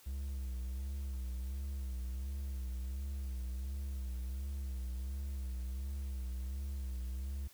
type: tone with vibrato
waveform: triangle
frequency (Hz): 65.41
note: C2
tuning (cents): 0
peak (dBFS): -35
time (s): 0.06-7.48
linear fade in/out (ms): 10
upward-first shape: sine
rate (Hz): 1.4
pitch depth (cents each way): 90
effects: white hiss -61 dBFS RMS until 7.53 s